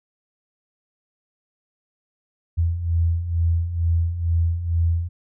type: beating tone pair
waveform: sine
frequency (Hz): 82.41 / 84.61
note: E2 / E2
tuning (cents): 0 / +46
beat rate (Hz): 2.2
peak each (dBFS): -25 / -19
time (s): 2.57-5.09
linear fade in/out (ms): 20
effects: none